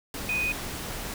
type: tone in noise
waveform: sine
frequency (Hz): 2489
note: D#7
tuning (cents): 0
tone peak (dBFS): -25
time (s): 0.29-0.52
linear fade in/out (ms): 2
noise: pink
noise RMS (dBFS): -35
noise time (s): 0.14-1.14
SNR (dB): +7
effects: none